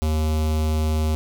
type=tone with notch filter; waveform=square; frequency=77.78 Hz; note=D#2; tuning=in tune; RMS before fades=-21 dBFS; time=0.02-1.15 s; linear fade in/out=0 ms; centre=1700 Hz; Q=1.4; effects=none